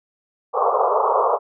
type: band-pass noise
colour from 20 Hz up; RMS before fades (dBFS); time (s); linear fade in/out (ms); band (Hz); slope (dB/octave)
white; -18; 0.53-1.39; 50; 410 to 1200; 96
effects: none